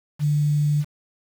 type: tone with quantisation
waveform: sine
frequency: 147.9 Hz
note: D3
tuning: 13 cents sharp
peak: -17 dBFS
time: 0.19-0.85 s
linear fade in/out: 50 ms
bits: 7
effects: none